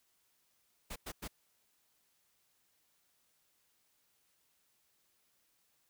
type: noise bursts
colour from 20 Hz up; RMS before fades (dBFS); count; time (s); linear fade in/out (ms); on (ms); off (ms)
pink; -43; 3; 0.9-1.28; 10; 60; 100
effects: white hiss -75 dBFS RMS until 5.89 s